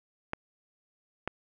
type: clicks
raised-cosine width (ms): 0.5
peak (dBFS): -16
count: 2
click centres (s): 0.334 / 1.276
effects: none